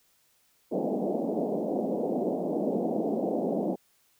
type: band-pass noise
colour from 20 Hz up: pink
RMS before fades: -29 dBFS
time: 0.71-3.76 s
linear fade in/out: 20 ms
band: 190 to 710 Hz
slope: 48 dB/octave
effects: white hiss -67 dBFS RMS until 4.19 s